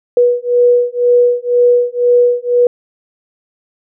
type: beating tone pair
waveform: sine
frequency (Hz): 485.7 / 487.7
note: B4 / B4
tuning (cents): -29 / -22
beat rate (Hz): 2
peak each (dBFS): -11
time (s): 0.17-2.67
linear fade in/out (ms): 2
effects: none